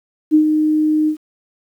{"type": "tone with ADSR envelope", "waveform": "sine", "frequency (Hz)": 307.8, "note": "D#4", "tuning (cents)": -19, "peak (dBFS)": -6, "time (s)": [0.31, 1.17], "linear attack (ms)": 35, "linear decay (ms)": 95, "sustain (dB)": -6, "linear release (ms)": 90, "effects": ["8-bit"]}